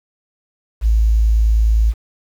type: tone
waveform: sine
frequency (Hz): 54.8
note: A1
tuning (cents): -6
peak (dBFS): -10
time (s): 0.81-1.94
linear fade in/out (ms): 50
effects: 7-bit